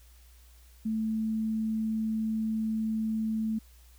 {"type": "tone", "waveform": "sine", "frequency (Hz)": 220, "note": "A3", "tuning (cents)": 0, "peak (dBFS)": -27, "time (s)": [0.85, 3.59], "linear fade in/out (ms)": 10, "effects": ["added 60 Hz sine -53 dBFS peak until 3.98 s", "white hiss -62 dBFS RMS until 3.98 s"]}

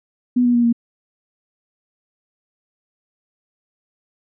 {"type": "tone with pitch steps", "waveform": "sine", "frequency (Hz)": [246.9, 242.7, 238.5, 234.4], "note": ["B3", "B3", "A#3", "A#3"], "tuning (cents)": [0, -30, 40, 10], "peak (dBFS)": -12, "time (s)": [0.36, 0.728], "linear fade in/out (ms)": 10, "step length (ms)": 92, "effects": []}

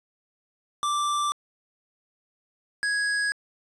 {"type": "tone pair in turn", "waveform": "square", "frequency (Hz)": [1174.7, 1661.3], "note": ["D6", "G#6"], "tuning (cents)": [0, 0], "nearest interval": "tritone", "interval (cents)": 600, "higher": "second", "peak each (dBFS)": -24, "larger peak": "neither", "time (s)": [[0.83, 1.32], [2.83, 3.32]], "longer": "neither", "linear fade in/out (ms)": 0, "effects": ["resampled to 24000 Hz", "9-bit"]}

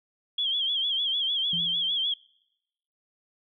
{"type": "tone with vibrato", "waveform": "sine", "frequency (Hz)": 3270, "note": "G#7", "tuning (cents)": -28, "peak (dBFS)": -24, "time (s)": [0.38, 2.14], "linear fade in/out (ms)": 5, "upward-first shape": "sine", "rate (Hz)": 6.6, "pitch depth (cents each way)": 85}
{"type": "tone with exponential decay", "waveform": "sine", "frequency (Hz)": 170.3, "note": "F3", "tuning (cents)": -43, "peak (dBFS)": -32, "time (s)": [1.53, 2.09], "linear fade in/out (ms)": 2, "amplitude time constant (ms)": 120}
{"effects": ["noise-tail reverb RT60 0.9 s tail -26 dB re dry"]}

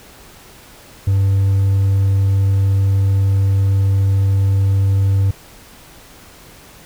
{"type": "tone with hard clipping", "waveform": "triangle", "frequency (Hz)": 97.8, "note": "G2", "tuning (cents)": -4, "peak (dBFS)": -12, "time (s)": [1.07, 5.31], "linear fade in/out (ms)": 5, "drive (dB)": 5, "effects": ["pink hiss -42 dBFS RMS until 6.85 s"]}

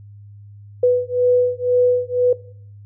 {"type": "beating tone pair", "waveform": "sine", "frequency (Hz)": [493.9, 495.9], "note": ["B4", "B4"], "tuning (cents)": [0, 7], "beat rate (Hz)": 2, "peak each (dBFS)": -16, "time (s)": [0.83, 2.33], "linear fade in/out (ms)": 5, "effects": ["noise-tail reverb RT60 0.6 s tail -20 dB re dry", "added 102 Hz sine -38 dBFS peak until 2.85 s"]}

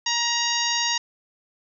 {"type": "harmonic tone with a mistuned harmonic", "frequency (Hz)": 944, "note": "A#5", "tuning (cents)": 22, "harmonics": [1, 2, 3, 4, 5, 6, 7], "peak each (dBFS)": [-29, -29, -29, -29, -29, -29, -29], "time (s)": [0.06, 0.98], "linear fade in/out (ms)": 5, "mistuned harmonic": 6, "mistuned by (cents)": -19, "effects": []}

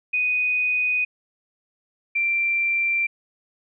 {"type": "tone pair in turn", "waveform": "sine", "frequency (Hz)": [2489, 2358], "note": ["D#7", "D7"], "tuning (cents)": [0, 6], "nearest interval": "minor second", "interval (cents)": 94, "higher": "first", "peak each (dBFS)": -19, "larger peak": "neither", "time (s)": [[0.13, 1.05], [2.15, 3.07]], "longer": "neither", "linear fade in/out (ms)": 10, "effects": []}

